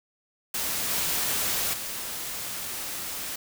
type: noise with level steps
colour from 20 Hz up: white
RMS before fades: -29 / -27 / -34 dBFS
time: 0.54-3.36 s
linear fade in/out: 5 ms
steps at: 0.89 / 1.73 s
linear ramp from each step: 10 ms
effects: none